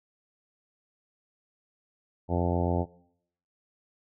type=harmonic tone; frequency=87.31 Hz; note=F2; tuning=in tune; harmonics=1 / 2 / 3 / 4 / 5 / 6 / 7 / 8 / 9 / 10; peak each=-28 / -31 / -33 / -34 / -35 / -36 / -36 / -37 / -38 / -38 dBFS; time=2.28-2.86 s; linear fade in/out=50 ms; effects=noise-tail reverb RT60 0.7 s tail -21 dB re dry